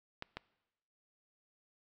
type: clicks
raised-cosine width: 0.3 ms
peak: -24 dBFS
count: 2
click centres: 0.224 / 0.37 s
effects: noise-tail reverb RT60 1.0 s tail -22 dB re dry